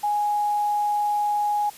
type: tone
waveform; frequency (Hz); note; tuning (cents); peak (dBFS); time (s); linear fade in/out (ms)
sine; 830.6; G#5; 0; -20; 0.03-1.7; 10
effects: white hiss -45 dBFS RMS until 1.77 s + resampled to 32000 Hz